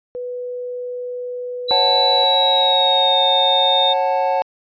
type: tone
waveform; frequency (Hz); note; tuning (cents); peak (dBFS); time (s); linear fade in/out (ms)
sine; 493.9; B4; 0; -24; 0.15-2.24; 0
type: tone with pitch glide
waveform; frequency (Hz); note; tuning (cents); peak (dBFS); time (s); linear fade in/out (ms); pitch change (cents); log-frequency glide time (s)
sine; 3951 to 3665; B7 to A#7; 0 to -30; -15; 1.68-3.94; 20; -130; 2.08-3.23
type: chord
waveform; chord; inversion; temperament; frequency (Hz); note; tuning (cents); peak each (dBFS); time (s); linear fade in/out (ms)
triangle; F# minor; second; equal with one note detuned; 546.4 / 740 / 880; C#5 / F#5 / A5; -25 / 0 / 0; -18; 1.71-4.42; 0
effects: resampled to 11025 Hz